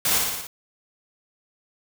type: noise with echo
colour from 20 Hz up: white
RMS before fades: -22 dBFS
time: 0.05-0.18 s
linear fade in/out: 2 ms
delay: 58 ms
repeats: 5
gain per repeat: -3 dB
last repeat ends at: 0.47 s
effects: none